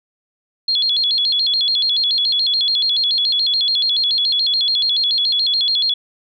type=tone with vibrato; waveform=sine; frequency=3780 Hz; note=A#7; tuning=23 cents sharp; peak=-14 dBFS; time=0.68-5.94 s; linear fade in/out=5 ms; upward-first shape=square; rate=7 Hz; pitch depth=190 cents each way; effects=none